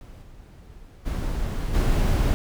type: noise with level steps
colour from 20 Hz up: brown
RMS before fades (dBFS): -42 / -45 / -27 / -20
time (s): 0.01-2.34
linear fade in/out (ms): 0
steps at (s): 0.21 / 1.05 / 1.73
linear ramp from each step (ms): 20
effects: none